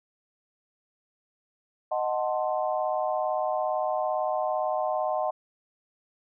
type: chord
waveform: sine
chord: D# diminished seventh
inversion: none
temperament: equal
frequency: 622.3 / 740 / 880 / 1046.5 Hz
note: D#5 / F#5 / A5 / C6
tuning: 0 / 0 / 0 / 0 cents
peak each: -28 / -29 / -34 / -34 dBFS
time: 1.91-5.31 s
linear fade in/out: 10 ms
effects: none